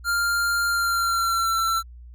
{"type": "tone with pitch glide", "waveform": "square", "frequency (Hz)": [1396.9, 1344.6], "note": ["F6", "E6"], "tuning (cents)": [0, 34], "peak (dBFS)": -21, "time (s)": [0.04, 1.83], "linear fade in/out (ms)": 50, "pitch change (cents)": -66, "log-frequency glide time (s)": [0.68, 1.58], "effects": ["added 60 Hz sine -40 dBFS peak until 2.14 s"]}